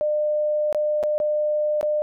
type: tone with dropouts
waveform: sine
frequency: 602 Hz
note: D5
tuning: 43 cents sharp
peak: -19 dBFS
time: 0.01-2.02 s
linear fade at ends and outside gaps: 0 ms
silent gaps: 0.727-0.747 / 1.029-1.036 / 1.18-1.201 / 1.811-1.829 s
effects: none